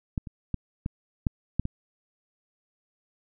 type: clicks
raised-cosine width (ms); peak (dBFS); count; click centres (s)
5; -15 / -26 / -15 / -17 / -11 / -11 / -17; 7; 0.178 / 0.272 / 0.543 / 0.861 / 1.268 / 1.596 / 1.654
effects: none